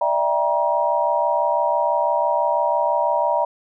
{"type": "chord", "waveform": "sine", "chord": "E half-diminished seventh", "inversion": "third", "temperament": "just", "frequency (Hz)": [593.3, 659.3, 791.1, 949.3], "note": ["D5", "E5", "G5", "Bb5"], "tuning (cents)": [18, 0, 16, 31], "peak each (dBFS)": [-22, -23, -26, -20], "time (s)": [0.01, 3.45], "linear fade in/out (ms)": 5, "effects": []}